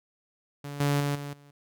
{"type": "tone with level steps", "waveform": "sawtooth", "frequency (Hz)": 143.3, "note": "D3", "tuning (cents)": -42, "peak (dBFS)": [-32, -19, -22, -31, -48], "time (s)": [0.64, 1.51], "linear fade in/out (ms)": 5, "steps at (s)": [0.8, 1, 1.15, 1.33], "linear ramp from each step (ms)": 5, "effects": []}